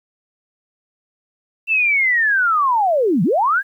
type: linear two-way sweep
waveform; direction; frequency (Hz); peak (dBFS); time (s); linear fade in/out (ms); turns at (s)
sine; down then up; 2703 to 150.5 to 1685; -13; 1.67-3.63; 50; 3.23
effects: 9-bit